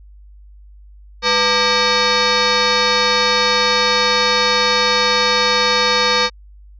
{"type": "tone with frequency modulation", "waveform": "sine", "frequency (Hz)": 1610, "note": "G6", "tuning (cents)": 46, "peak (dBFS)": -12, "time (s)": [1.22, 6.3], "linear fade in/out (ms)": 50, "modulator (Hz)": 702, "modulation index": 4.8, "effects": ["added 50 Hz sine -39 dBFS peak until 6.79 s"]}